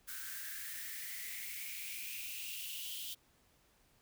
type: noise with high-pass filter sweep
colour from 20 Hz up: blue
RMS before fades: -44 dBFS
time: 0.07-3.15 s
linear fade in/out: 20 ms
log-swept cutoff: 1500 to 3200 Hz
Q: 7.5
effects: pink hiss -70 dBFS RMS until 4.01 s